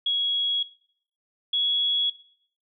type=tone pair in turn; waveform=sine; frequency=3327 / 3352 Hz; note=G#7 / G#7; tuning=+2 / +15 cents; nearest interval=unison; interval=13 cents; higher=second; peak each=-21 dBFS; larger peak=neither; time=0.06-0.63 / 1.53-2.1 s; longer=neither; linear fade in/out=5 ms; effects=noise-tail reverb RT60 0.6 s tail -19 dB re dry